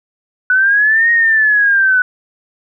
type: linear two-way sweep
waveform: sine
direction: up then down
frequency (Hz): 1483 to 1877 to 1483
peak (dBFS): -8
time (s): 0.5-2.02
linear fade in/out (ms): 2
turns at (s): 1.11
effects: none